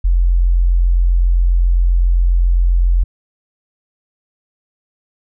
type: tone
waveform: sine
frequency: 43.75 Hz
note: F1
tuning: 4 cents sharp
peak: -9 dBFS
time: 0.04-3.04 s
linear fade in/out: 10 ms
effects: none